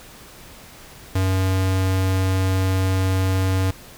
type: tone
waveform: square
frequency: 94.4 Hz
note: F#2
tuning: 35 cents sharp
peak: -18 dBFS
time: 1.15-3.71 s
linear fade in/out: 5 ms
effects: pink hiss -43 dBFS RMS until 3.97 s